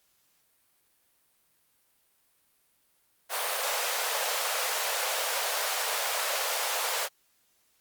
pink high-pass noise, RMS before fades -30 dBFS, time 3.29-7.09 s, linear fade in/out 50 ms, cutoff 490 Hz, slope 48 dB/octave, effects white hiss -69 dBFS RMS until 7.8 s + Opus 48 kbps

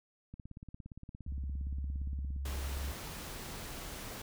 click train, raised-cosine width 5 ms, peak -34 dBFS, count 36, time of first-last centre 0.34-2.363 s, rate 17.3 Hz
sine tone, 68.6 Hz, C#2, 17 cents flat, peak -35 dBFS, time 1.27-2.92 s, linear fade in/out 10 ms
pink noise, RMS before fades -44 dBFS, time 2.45-4.22 s, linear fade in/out 5 ms
effects none

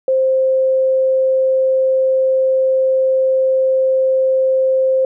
sine tone, 525 Hz, C5, 6 cents sharp, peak -11 dBFS, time 0.08-5.05 s, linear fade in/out 2 ms, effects none

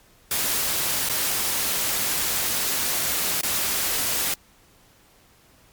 white noise with dropouts, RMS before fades -24 dBFS, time 0.31-4.34 s, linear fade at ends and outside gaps 2 ms, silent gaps 1.089-1.096 / 3.411-3.432 s, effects pink hiss -56 dBFS RMS until 5.72 s + MP3 96 kbps

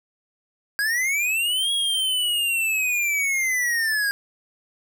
square linear two-way sweep, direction up then down, 1611 to 3320 to 1611 Hz, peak -21 dBFS, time 0.79-4.11 s, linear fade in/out 0 ms, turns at 1.72 s, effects none

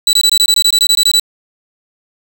35% pulse tone bursts, 3951 Hz, B7, in tune, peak -5 dBFS, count 14, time 0.07-1.197 s, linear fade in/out 2 ms, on 61 ms, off 21 ms, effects none

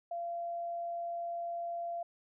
sine tone, 686 Hz, F5, 31 cents flat, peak -35 dBFS, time 0.11-2.03 s, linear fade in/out 5 ms, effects none

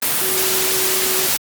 sine tone in noise, 376.1 Hz, F#4, 28 cents sharp, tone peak -25 dBFS, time 0.21-1.27 s, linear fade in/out 5 ms, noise white, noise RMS -18 dBFS, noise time 0.02-1.37 s, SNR -10 dB, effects high-pass 100 Hz 12 dB/octave + Opus 32 kbps

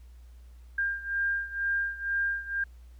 sine beating tone pair, 1600 / 1602.1 Hz, G6 / G6, +35 / +37 cents, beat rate 2.1 Hz, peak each -29 / -32 dBFS, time 0.78-2.64 s, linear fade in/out 5 ms, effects added 60 Hz sine -47 dBFS peak until 2.99 s + pink hiss -67 dBFS RMS until 2.99 s

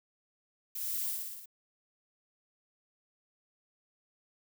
violet noise with echo, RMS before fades -38 dBFS, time 0.75-1.11 s, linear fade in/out 5 ms, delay 58 ms, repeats 6, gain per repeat -2 dB, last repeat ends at 1.458 s, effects none

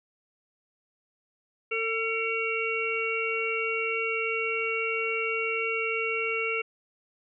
harmonic tone with a mistuned harmonic, 449.7 Hz, A4, 38 cents sharp, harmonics 1 / 3 / 5 / 6, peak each -31 / -35 / -31 / -31 dBFS, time 1.71-6.62 s, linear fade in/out 10 ms, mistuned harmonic 6, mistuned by +30 cents, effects none

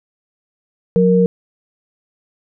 sine tone pair together, 181.31 / 466.2 Hz, F#3 / A#4, -35 / 0 cents, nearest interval octave + major third, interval 1635 cents, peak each -12 dBFS, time 0.96-1.26 s, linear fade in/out 0 ms, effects none

